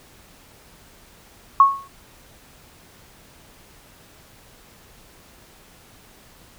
sine tone with exponential decay, 1100 Hz, C#6, 14 cents flat, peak -5 dBFS, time 1.6-1.88 s, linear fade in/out 2 ms, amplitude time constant 59 ms, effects pink hiss -50 dBFS RMS until 6.58 s

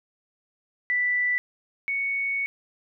sine tone pair in turn, 1975.5 / 2222 Hz, B6 / C#7, 0 / +4 cents, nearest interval major second, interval 204 cents, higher second, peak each -21 / -24 dBFS, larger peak first, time 0.9-1.38 / 1.88-2.46 s, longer second, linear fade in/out 0 ms, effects none

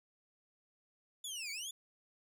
20% pulse linear two-way sweep, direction down then up, 3520 to 2205 to 3520 Hz, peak -35 dBFS, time 1.24-1.71 s, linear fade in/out 5 ms, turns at 1.51 s, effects none

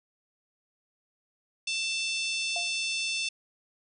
harmonic tone, 888 Hz, A5, 16 cents sharp, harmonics 3 / 4 / 5 / 6 / 7 / 8 / 9 / 10, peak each -31 / -35 / -39 / -37 / -40 / -49 / -48 / -43 dBFS, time 1.67-3.29 s, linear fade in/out 5 ms
sine tone with exponential decay, 698.5 Hz, F5, in tune, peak -31 dBFS, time 2.56-2.76 s, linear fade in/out 2 ms, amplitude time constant 43 ms
effects none

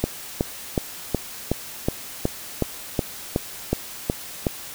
click train, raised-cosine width 2 ms, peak -6 dBFS, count 13, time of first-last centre 0.04-4.468 s, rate 2.71 Hz, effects white hiss -37 dBFS RMS until 4.74 s

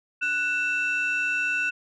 sine tone pair together, 1480 / 2666 Hz, F#6 / E7, 0 / +19 cents, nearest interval minor seventh, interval 1019 cents, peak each -24 dBFS, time 0.21-1.71 s, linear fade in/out 20 ms, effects tanh soft clip ceiling -19 dBFS

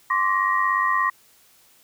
sine tone cluster, 1053 / 1150 / 1886 Hz, C6 / D6 / A#6, +11 / -37 / +20 cents, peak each -22 / -23 / -23 dBFS, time 0.1-1.1 s, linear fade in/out 5 ms, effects white hiss -56 dBFS RMS until 1.83 s

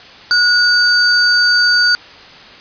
sine tone pair together, 1454 / 4616 Hz, F#6 / D8, -31 / -31 cents, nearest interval octave + minor sixth, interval 2000 cents, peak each -11 dBFS, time 0.31-1.95 s, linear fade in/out 0 ms, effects white hiss -37 dBFS RMS until 2.6 s + resampled to 11025 Hz

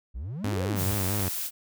triangle exponential two-way sweep, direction up then down, 51.91 to 565 to 60.7 Hz, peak -30 dBFS, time 0.14-0.95 s, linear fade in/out 20 ms, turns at 0.63 s
sawtooth tone with vibrato, 98 Hz, G2, in tune, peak -23 dBFS, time 0.44-1.29 s, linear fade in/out 5 ms, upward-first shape sine, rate 4.5 Hz, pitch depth 110 cents each way
blue noise, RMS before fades -32 dBFS, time 0.75-1.51 s, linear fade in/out 50 ms
effects none

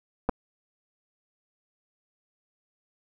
clicks, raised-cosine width 1 ms, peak -11 dBFS, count 2, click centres 0.29 / 0.294 s, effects none

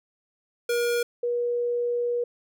square / sine tone pair in turn, 476.8 / 480.9 Hz, A#4 / B4, +39 / -46 cents, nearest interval unison, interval 15 cents, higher second, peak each -23 dBFS, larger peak neither, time 0.69-1.03 / 1.23-2.24 s, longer second, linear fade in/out 5 ms, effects none

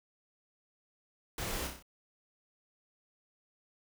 pink noise with echo, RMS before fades -38 dBFS, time 1.38-1.67 s, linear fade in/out 2 ms, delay 31 ms, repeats 5, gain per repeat -4 dB, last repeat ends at 1.825 s, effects none

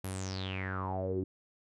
sawtooth tone with low-pass filter sweep, 94.6 Hz, F#2, 39 cents sharp, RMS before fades -36 dBFS, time 0.04-1.24 s, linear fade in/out 5 ms, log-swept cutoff 12000 to 310 Hz, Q 9.3, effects none

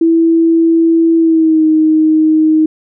sine tone with pitch glide, 329.6 to 313.1 Hz, E4 to D#4, 0 to +11 cents, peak -6 dBFS, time 0.01-2.66 s, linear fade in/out 5 ms, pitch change -89 cents, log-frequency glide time 1.17-1.65 s, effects none

